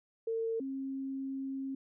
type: tone pair in turn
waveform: sine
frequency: 452.6 / 269.1 Hz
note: A4 / C4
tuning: +49 / +49 cents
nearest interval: major sixth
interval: 900 cents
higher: first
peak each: -31 / -35 dBFS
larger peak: first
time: 0.27-0.6 / 0.6-1.75 s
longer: second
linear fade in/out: 5 ms
effects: none